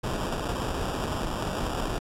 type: noise with sample-and-hold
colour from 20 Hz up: pink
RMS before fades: -30 dBFS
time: 0.03-1.99 s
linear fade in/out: 10 ms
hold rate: 2100 Hz
effects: low-pass 11000 Hz 12 dB/octave